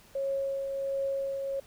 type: tone with tremolo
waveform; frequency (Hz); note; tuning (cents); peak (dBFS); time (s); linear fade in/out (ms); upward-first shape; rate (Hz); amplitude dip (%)
sine; 547; C#5; -23; -27; 0.15-1.6; 5; triangle; 1.4; 40
effects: pink hiss -57 dBFS RMS until 1.66 s